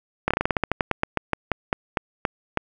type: slowing click train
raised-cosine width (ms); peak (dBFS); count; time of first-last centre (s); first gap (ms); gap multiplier
0.5; -5; 20; 0.28-2.574; 26; 1.15
effects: none